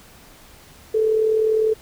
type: tone with amplitude modulation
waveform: sine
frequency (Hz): 437.6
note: A4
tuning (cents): -9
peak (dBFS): -13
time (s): 0.94-1.74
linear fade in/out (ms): 10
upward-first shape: sine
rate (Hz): 40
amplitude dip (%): 50
effects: pink hiss -47 dBFS RMS until 1.81 s